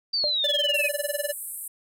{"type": "exponential sweep", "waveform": "sine", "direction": "down", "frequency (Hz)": [4700, 2458], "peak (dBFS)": -22, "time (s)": [0.13, 0.89], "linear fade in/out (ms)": 10}
{"type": "tone with exponential decay", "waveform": "sine", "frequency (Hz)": 597, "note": "D5", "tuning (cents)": 28, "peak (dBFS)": -23, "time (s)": [0.24, 0.4], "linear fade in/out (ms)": 0, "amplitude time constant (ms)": 33}
{"type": "tone with tremolo", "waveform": "square", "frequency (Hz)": 582, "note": "D5", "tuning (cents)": -16, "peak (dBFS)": -24, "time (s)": [0.44, 1.33], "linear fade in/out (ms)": 2, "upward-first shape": "sine", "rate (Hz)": 20, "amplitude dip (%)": 100}
{"type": "band-pass noise", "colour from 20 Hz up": "pink", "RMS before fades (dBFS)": -36, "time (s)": [0.74, 1.68], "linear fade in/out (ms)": 5, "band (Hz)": [8200, 14000], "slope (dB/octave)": 96}
{"effects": []}